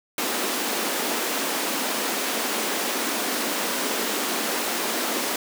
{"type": "high-pass noise", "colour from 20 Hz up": "pink", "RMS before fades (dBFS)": -26, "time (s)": [0.18, 5.36], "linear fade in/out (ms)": 2, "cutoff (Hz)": 220, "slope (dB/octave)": 48, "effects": []}